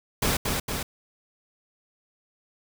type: noise with echo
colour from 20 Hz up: pink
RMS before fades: -24 dBFS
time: 0.22-0.37 s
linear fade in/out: 5 ms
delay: 230 ms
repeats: 2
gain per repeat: -3 dB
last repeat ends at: 0.83 s
effects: none